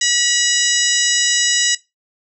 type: harmonic tone with a mistuned harmonic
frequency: 969 Hz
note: B5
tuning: 33 cents flat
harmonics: 2 / 3 / 4 / 5 / 6 / 7 / 8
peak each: -22 / -22 / -22 / -22 / -22 / -22 / -22 dBFS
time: 0.01-1.75 s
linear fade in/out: 5 ms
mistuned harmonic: 5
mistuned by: +76 cents
effects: noise-tail reverb RT60 0.2 s tail -17 dB re dry